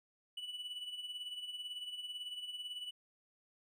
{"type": "tone with tremolo", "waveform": "triangle", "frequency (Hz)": 2960, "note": "F#7", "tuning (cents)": 0, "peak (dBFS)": -38, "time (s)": [0.37, 2.91], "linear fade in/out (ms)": 5, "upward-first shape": "sine", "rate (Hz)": 18, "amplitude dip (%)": 60, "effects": []}